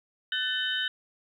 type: tone cluster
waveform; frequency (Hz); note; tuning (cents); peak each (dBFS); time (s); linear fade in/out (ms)
sine; 1508 / 1766 / 3043 / 3712; F#6 / A6 / F#7 / A#7; +32 / +6 / +48 / -8; -32 / -35 / -30 / -34; 0.32-0.88; 2
effects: 10-bit